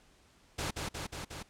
pink noise with echo, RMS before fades -35 dBFS, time 0.58-0.71 s, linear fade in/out 10 ms, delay 180 ms, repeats 4, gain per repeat -2 dB, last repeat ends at 1.43 s, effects pink hiss -64 dBFS RMS until 1.49 s + low-pass 9000 Hz 12 dB/octave

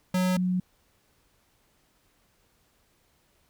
square / sine tone pair in turn, 183.6 / 182.33 Hz, F#3 / F#3, -13 / -25 cents, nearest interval unison, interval 12 cents, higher first, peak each -23 dBFS, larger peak neither, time 0.14-0.37 / 0.37-0.6 s, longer neither, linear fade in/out 5 ms, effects pink hiss -67 dBFS RMS until 3.49 s

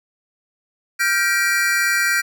square chord, G minor seventh, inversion third, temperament equal with one note detuned, 1396.9 / 1568 / 1911.5 / 2349 Hz, F6 / G6 / Bb6 / D7, 0 / 0 / +43 / 0 cents, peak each -24 / -21 / -22 / -24 dBFS, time 0.99-2.22 s, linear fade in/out 20 ms, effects none

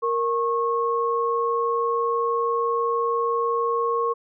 sine tone pair together, 466.2 / 1092.3 Hz, A#4 / C#6, 0 / -26 cents, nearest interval octave + minor third, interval 1474 cents, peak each -23 dBFS, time 0.02-4.14 s, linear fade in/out 20 ms, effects none

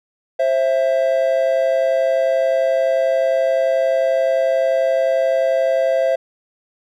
triangle tone pair together, 530.6 / 662 Hz, C5 / E5, +24 / +7 cents, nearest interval major third, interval 383 cents, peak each -15 dBFS, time 0.39-6.16 s, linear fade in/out 10 ms, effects none

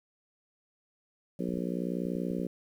harmonic tone, 60.4 Hz, B1, 38 cents flat, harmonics 3 / 4 / 5 / 6 / 7 / 8 / 9, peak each -34 / -36 / -38 / -40 / -41 / -42 / -43 dBFS, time 1.39-2.47 s, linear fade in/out 5 ms
clicks, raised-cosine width 5 ms, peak -35 dBFS, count 7, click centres 1.49 / 1.541 / 1.576 / 2.055 / 2.155 / 2.308 / 2.394 s
effects 10-bit

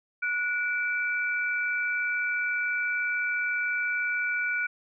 sine tone pair together, 1463 / 2322 Hz, F#6 / D7, -20 / -20 cents, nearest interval minor sixth, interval 800 cents, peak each -27 / -30 dBFS, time 0.22-4.67 s, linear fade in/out 10 ms, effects none

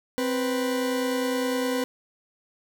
40% pulse tone pair together, 261.6 / 493.3 Hz, C4 / B4, 0 / -2 cents, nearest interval major seventh, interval 1098 cents, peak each -26 / -26 dBFS, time 0.18-1.84 s, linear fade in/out 0 ms, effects none

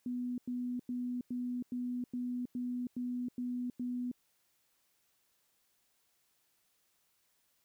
sine tone bursts, 246.7 Hz, B3, 2 cents flat, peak -34 dBFS, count 10, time 0.06-4.115 s, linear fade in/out 2 ms, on 320 ms, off 95 ms, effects white hiss -75 dBFS RMS until 7.64 s

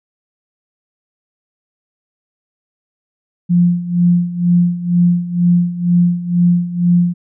sine tone with tremolo, 175 Hz, F3, 4 cents sharp, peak -7 dBFS, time 3.49-7.14 s, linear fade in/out 20 ms, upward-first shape sine, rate 2.1 Hz, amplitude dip 80%, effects none

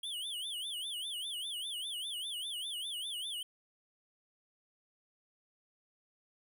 square tone with vibrato, 3200 Hz, G7, 35 cents sharp, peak -38 dBFS, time 0.03-3.43 s, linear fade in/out 5 ms, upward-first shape sine, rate 5 Hz, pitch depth 190 cents each way, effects none

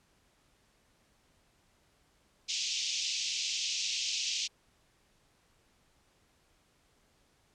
white band-pass noise, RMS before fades -34 dBFS, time 2.48-4.48 s, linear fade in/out 20 ms, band 2500 to 6600 Hz, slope 48 dB/octave, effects pink hiss -69 dBFS RMS until 7.54 s + low-pass 10000 Hz 12 dB/octave

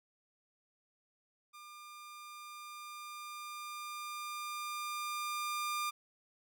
sawtooth tone with level ramp, 1200 Hz, D6, 37 cents sharp, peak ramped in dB -47 to -30 dBFS, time 1.53-5.91 s, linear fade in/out 20 ms, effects none

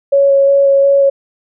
sine tone with vibrato, 554.4 Hz, C#5, in tune, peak -6 dBFS, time 0.12-1.1 s, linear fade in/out 10 ms, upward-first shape square, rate 2.8 Hz, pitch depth 8 cents each way, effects none

